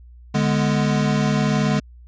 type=chord; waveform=square; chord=G# diminished; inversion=second; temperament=equal; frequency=146.83 / 207.7 / 246.9 Hz; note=D3 / G#3 / B3; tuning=0 / 0 / 0 cents; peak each=-21 / -21 / -26 dBFS; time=0.34-1.8 s; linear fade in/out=10 ms; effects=added 60 Hz sine -41 dBFS peak until 2.07 s + resampled to 16000 Hz